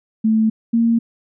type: tone pair in turn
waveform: sine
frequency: 220 / 230.8 Hz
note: A3 / A#3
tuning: 0 / -17 cents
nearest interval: minor second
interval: 83 cents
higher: second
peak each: -12 / -12 dBFS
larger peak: neither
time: 0.24-0.5 / 0.73-0.99 s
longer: neither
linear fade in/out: 10 ms
effects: none